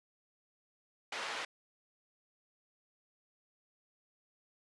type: band-pass noise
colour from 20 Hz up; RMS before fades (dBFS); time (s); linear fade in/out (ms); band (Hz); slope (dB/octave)
pink; -40; 1.12-1.45; 5; 760 to 4000; 12
effects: resampled to 24000 Hz